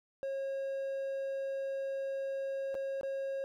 triangle tone with dropouts, 543 Hz, C#5, 36 cents flat, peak -32 dBFS, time 0.23-3.44 s, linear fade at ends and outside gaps 0 ms, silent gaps 2.744-2.751 / 3.011-3.032 s, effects none

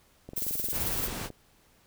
click train, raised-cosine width 2 ms, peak -28 dBFS, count 24, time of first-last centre 0.29-1.303 s, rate 22.7 Hz
violet noise with tremolo, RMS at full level -29 dBFS, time 0.36-1.08 s, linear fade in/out 10 ms, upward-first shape triangle, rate 18 Hz, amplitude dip 60%
pink noise, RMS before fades -36 dBFS, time 0.71-1.3 s, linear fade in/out 50 ms
effects pink hiss -63 dBFS RMS until 1.86 s

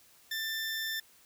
20% pulse tone, 1779 Hz, A6, 19 cents sharp, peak -28 dBFS, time 0.31-1 s, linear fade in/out 5 ms, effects white hiss -61 dBFS RMS until 1.25 s

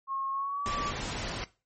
sine tone with pitch glide, 1083 to 1154 Hz, C#6 to D6, -41 to -31 cents, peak -30 dBFS, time 0.07-0.93 s, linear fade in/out 50 ms, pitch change +110 cents, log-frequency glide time 0.31-0.69 s
pink noise, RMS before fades -35 dBFS, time 0.66-1.44 s, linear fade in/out 0 ms
effects noise-tail reverb RT60 0.3 s tail -18 dB re dry + MP3 32 kbps

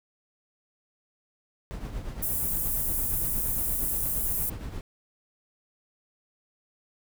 brown noise with tremolo, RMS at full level -33 dBFS, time 1.71-4.81 s, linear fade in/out 0 ms, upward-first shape triangle, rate 8.6 Hz, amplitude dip 55%
pink high-pass noise, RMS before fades -29 dBFS, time 2.22-4.5 s, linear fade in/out 10 ms, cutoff 11000 Hz, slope 24 dB/octave
effects none

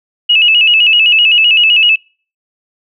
sine tone with vibrato, 2755 Hz, F7, 24 cents flat, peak -5 dBFS, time 0.29-1.96 s, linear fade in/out 10 ms, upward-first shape square, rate 7.8 Hz, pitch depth 85 cents each way, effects noise-tail reverb RT60 0.4 s tail -26 dB re dry

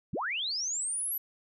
sine linear sweep, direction up, 78.3 to 12000 Hz, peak -30 dBFS, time 0.13-1.18 s, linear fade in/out 5 ms, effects none

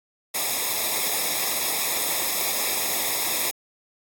white noise with comb filter, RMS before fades -25 dBFS, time 0.34-3.51 s, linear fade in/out 10 ms, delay 0.67 ms, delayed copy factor -0.8, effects AAC 64 kbps

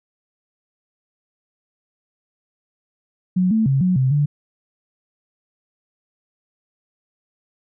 sine tone with pitch steps, 183.3 / 221 / 135.6 / 182.8 / 130.6 / 145.9 Hz, F#3 / A3 / C#3 / F#3 / C3 / D3, -16 / +8 / -38 / -21 / -3 / -11 cents, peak -14 dBFS, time 3.36-4.26 s, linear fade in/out 10 ms, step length 150 ms, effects none

